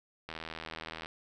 click train, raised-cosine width 0.3 ms, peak -24 dBFS, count 63, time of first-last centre 0.29-1.059 s, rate 80.6 Hz, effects none

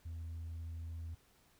sine tone, 82.41 Hz, E2, in tune, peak -39 dBFS, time 0.05-1.15 s, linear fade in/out 10 ms, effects tanh soft clip ceiling -40 dBFS + pink hiss -69 dBFS RMS until 1.59 s

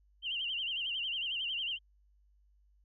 sine tone with vibrato, 2960 Hz, F#7, in tune, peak -33 dBFS, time 0.22-1.79 s, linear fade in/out 50 ms, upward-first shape sine, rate 11 Hz, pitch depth 130 cents each way, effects added 50 Hz sine -64 dBFS peak until 2.84 s

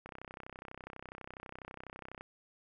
click train, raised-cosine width 0.5 ms, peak -30 dBFS, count 70, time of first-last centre 0.06-2.21 s, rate 32.1 Hz, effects none

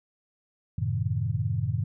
sine chord, F# diminished seventh, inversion none, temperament equal, 92.5 / 110 / 130.81 / 155.56 Hz, F#2 / A2 / C3 / Eb3, 0 / 0 / 0 / 0 cents, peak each -31 / -28 / -31 / -33 dBFS, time 0.78-1.84 s, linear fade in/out 5 ms, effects none

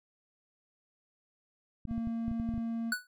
clicks, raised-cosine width 5 ms, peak -26 dBFS, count 10, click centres 1.853 / 1.912 / 1.979 / 2.073 / 2.281 / 2.314 / 2.399 / 2.49 / 2.54 / 2.579 s
triangle tone, 229.4 Hz, A#3, 28 cents flat, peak -30 dBFS, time 1.87-2.94 s, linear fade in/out 50 ms
square tone with exponential decay, 1480 Hz, F#6, in tune, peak -26 dBFS, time 2.92-3.07 s, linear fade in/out 2 ms, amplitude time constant 31 ms
effects none

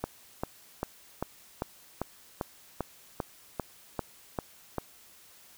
click train, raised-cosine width 1 ms, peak -16 dBFS, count 13, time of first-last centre 0.04-4.783 s, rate 2.53 Hz, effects white hiss -56 dBFS RMS until 5.57 s

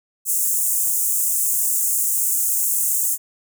pink high-pass noise, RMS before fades -20 dBFS, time 0.25-3.18 s, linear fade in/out 50 ms, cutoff 7000 Hz, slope 48 dB/octave, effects none

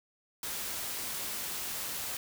white noise, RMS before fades -37 dBFS, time 0.43-2.17 s, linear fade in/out 2 ms, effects none

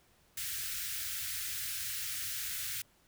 white band-stop noise, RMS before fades -38 dBFS, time 0.37-2.82 s, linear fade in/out 5 ms, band 130 to 1400 Hz, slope 48 dB/octave, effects pink hiss -67 dBFS RMS until 3.07 s

